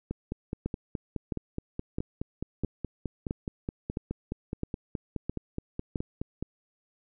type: two click trains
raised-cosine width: 3 ms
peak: -17 / -19 dBFS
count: 9 / 31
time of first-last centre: 0.66-5.958 / 0.11-6.426 s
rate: 1.51 / 4.75 Hz
effects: none